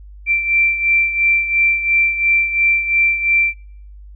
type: beating tone pair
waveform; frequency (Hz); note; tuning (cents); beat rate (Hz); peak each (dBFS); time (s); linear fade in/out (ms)
sine; 2349 / 2351.9; D7 / D7; 0 / +2; 2.9; -14 / -20; 0.26-3.54; 50
effects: noise-tail reverb RT60 0.6 s tail -25 dB re dry + added 50 Hz sine -35 dBFS peak until 4.15 s